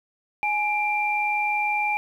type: tone pair together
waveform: sine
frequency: 837 / 2367 Hz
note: G#5 / D7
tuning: +13 / +13 cents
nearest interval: octave + tritone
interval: 1800 cents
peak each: -24 dBFS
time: 0.43-1.97 s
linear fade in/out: 0 ms
effects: 9-bit